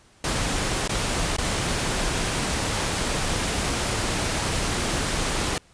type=noise with dropouts; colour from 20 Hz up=pink; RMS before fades=-25 dBFS; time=0.24-5.58 s; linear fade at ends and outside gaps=2 ms; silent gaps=0.877-0.893 / 1.366-1.383 s; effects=pink hiss -56 dBFS RMS until 5.73 s + resampled to 22050 Hz